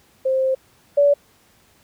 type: tone pair in turn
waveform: sine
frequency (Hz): 526 / 573.2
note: C5 / D5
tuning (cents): +9 / -42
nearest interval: minor second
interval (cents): 149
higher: second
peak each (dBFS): -16 / -11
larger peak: second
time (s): 0.25-0.55 / 0.97-1.14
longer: first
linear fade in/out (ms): 10
effects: pink hiss -56 dBFS RMS until 1.83 s + high-pass 60 Hz 12 dB/octave